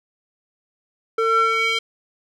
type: tone with band-pass filter sweep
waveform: square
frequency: 450.7 Hz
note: A4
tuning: 42 cents sharp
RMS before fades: -19 dBFS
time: 1.18-1.79 s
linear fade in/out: 5 ms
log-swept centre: 900 to 3000 Hz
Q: 3
effects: none